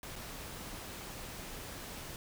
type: noise with dropouts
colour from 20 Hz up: pink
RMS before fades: -45 dBFS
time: 0.03-2.16 s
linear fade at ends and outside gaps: 1 ms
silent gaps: 0.157-0.161 s
effects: none